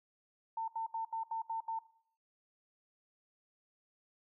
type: tone bursts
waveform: sine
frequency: 901 Hz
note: A5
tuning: 41 cents sharp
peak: -34 dBFS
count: 7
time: 0.57-1.79 s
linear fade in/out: 5 ms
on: 110 ms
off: 75 ms
effects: noise-tail reverb RT60 0.6 s tail -18 dB re dry